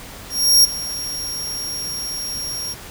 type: tone with ADSR envelope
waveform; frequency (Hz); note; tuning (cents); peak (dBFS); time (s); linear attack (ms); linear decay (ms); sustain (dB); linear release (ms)
sawtooth; 5588; F8; 0; -5; 0.29-2.75; 350; 15; -17; 32
effects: pink hiss -37 dBFS RMS until 2.9 s